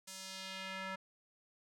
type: tone with band-pass filter sweep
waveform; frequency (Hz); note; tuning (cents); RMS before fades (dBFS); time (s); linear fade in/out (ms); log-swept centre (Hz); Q
square; 190.3; F#3; +49; -45; 0.07-0.96; 10; 7800 to 1500; 1.2
effects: none